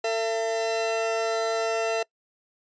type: tone pair together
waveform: 40% pulse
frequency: 449.5 / 674 Hz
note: A4 / E5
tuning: +37 / +38 cents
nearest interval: perfect fifth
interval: 701 cents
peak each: -26 dBFS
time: 0.04-2.03 s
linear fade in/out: 5 ms
effects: noise-tail reverb RT60 0.1 s tail -24 dB re dry + resampled to 16000 Hz